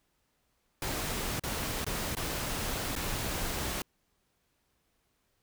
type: noise with dropouts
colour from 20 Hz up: pink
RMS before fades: -34 dBFS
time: 0.82-3.82 s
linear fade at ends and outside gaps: 2 ms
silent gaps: 1.396-1.436 / 1.845-1.865 / 2.151-2.168 / 2.954-2.962 s
effects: pink hiss -75 dBFS RMS until 5.42 s